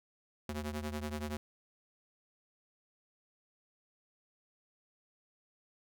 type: ring-modulated tone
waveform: sawtooth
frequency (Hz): 151.2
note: D#3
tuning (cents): -49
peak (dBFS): -30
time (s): 0.49-1.37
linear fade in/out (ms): 0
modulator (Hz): 70.3
effects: none